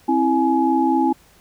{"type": "tone cluster", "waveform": "sine", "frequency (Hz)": [264.3, 328.6, 842], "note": ["C4", "E4", "G#5"], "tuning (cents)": [18, -5, 24], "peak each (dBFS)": -19, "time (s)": [0.08, 1.13], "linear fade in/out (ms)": 10, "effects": ["pink hiss -53 dBFS RMS until 1.4 s"]}